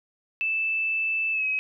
sine tone with pitch glide, 2637 to 2546 Hz, E7 to D#7, 0 to +39 cents, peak -23 dBFS, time 0.41-1.59 s, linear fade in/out 0 ms, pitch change -61 cents, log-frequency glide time 1.32-1.45 s, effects none

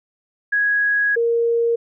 sine tone pair in turn, 1661.2 / 466.2 Hz, G#6 / A#4, 0 / 0 cents, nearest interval octave + minor seventh, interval 2200 cents, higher first, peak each -15 dBFS, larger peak neither, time 0.52-1.16 / 1.16-1.76 s, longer first, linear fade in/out 10 ms, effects none

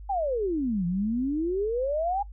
sine exponential two-way sweep, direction down then up, 829 to 169.5 to 829 Hz, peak -24 dBFS, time 0.09-2.23 s, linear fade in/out 10 ms, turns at 0.86 s, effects noise-tail reverb RT60 0.1 s tail -20 dB re dry + added 50 Hz sine -39 dBFS peak until 2.32 s

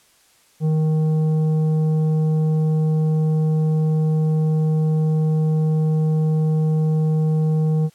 triangle tone with tanh clipping, 156.4 Hz, D#3, 9 cents sharp, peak -17 dBFS, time 0.6-7.9 s, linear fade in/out 50 ms, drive 12 dB, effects white hiss -56 dBFS RMS until 7.94 s + low-pass 11000 Hz 12 dB/octave

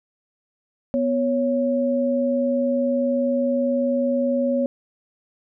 sine tone pair together, 247 / 554.4 Hz, B3 / C#5, 0 / 0 cents, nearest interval octave + major second, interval 1400 cents, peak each -21 dBFS, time 0.94-4.66 s, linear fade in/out 0 ms, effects none

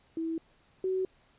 sine tone pair in turn, 326.2 / 375.5 Hz, E4 / F#4, -18 / +26 cents, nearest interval major second, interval 244 cents, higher second, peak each -30 / -27 dBFS, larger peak second, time 0.17-0.38 / 0.84-1.05 s, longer neither, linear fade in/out 2 ms, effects pink hiss -65 dBFS RMS until 1.38 s + resampled to 8000 Hz

